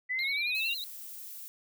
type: exponential sweep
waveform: sine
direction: up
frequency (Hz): 1975.5 to 2828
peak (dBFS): -29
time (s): 0.09-0.75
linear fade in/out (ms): 20
type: tone with vibrato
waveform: triangle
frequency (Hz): 3951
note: B7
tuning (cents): 0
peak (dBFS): -34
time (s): 0.19-0.84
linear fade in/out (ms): 0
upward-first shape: triangle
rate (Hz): 11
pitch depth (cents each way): 130
type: noise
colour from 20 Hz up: violet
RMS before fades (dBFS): -44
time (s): 0.55-1.48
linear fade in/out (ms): 0
effects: none